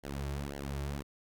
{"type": "tone with flanger", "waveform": "sawtooth", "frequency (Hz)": 70.2, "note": "C#2", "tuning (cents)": 22, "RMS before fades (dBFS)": -38, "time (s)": [0.03, 1.03], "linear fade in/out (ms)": 20, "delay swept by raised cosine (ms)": [0.8, 4.1], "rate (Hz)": 1.9, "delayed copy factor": -0.95, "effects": []}